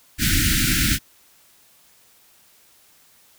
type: band-stop noise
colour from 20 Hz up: pink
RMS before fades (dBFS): -19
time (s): 0.18-0.99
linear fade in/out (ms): 50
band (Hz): 330 to 1400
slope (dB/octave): 96
effects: white hiss -55 dBFS RMS until 3.38 s